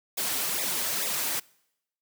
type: noise with flanger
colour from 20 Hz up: white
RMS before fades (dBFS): -29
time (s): 0.17-1.4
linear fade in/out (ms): 10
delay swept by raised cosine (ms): 0.66 to 6.06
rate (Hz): 2.3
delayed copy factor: -0.95
effects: noise-tail reverb RT60 0.8 s tail -25 dB re dry + high-pass 150 Hz 12 dB/octave